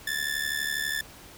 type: ring-modulated tone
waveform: sawtooth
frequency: 1753 Hz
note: A6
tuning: 7 cents flat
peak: -21 dBFS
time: 0.07-1.01 s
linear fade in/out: 2 ms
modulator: 36.1 Hz
effects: pink hiss -48 dBFS RMS until 1.37 s